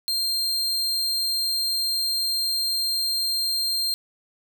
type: tone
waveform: 40% pulse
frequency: 4186 Hz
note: C8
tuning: in tune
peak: -21 dBFS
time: 0.08-3.94 s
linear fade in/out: 0 ms
effects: none